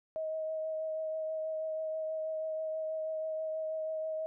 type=tone with vibrato; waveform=sine; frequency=632 Hz; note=D#5; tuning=27 cents sharp; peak=-33 dBFS; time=0.16-4.26 s; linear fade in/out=0 ms; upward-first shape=triangle; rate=6.2 Hz; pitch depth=16 cents each way; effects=none